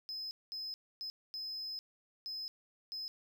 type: tone bursts at uneven times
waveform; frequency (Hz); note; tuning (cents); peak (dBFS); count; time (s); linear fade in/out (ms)
triangle; 5100; D#8; +42; -38; 6; 0.09-0.31 / 0.52-0.74 / 1.01-1.1 / 1.34-1.79 / 2.26-2.48 / 2.92-3.08; 0
effects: none